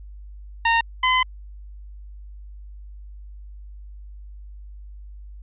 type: tone pair in turn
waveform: 20% pulse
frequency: 921 / 1019.8 Hz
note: A#5 / C6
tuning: -21 / -45 cents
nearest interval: major second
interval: 176 cents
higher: second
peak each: -11 dBFS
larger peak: neither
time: 0.65-0.81 / 1.03-1.23 s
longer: second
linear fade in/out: 5 ms
effects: added 50 Hz sine -37 dBFS peak until 5.42 s + resampled to 8000 Hz